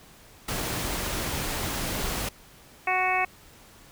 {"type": "noise", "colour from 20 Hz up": "pink", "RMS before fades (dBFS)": -30, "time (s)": [0.48, 2.29], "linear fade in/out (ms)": 5}
{"type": "harmonic tone", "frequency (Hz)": 370, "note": "F#4", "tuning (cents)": 0, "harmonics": [1, 2, 3, 4, 5, 6, 7], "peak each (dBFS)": [-36, -26, -30, -37, -32, -28, -30], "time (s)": [2.87, 3.25], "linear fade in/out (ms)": 5}
{"effects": ["pink hiss -52 dBFS RMS until 3.91 s"]}